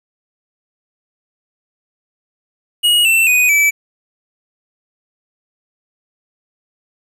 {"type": "tone with pitch steps", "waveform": "square", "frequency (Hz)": [2890, 2681, 2487, 2307], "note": ["F#7", "E7", "D#7", "D7"], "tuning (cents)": [-41, 29, -1, -31], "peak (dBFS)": -10, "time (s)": [2.83, 3.71], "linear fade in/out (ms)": 20, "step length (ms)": 220, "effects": ["8-bit"]}